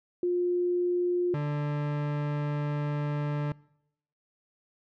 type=tone pair in turn; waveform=sine / 40% pulse; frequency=354.5 / 147.04 Hz; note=F4 / D3; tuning=+26 / +2 cents; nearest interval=octave + minor third; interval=1524 cents; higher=first; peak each=-24 / -27 dBFS; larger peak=first; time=0.23-1.34 / 1.34-3.52 s; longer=second; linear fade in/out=2 ms; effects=noise-tail reverb RT60 0.8 s tail -24 dB re dry + low-pass 2000 Hz 12 dB/octave